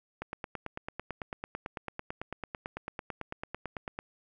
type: click train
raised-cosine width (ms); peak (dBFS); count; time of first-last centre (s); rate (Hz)
0.5; -21; 35; 0.22-3.989; 9.02
effects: none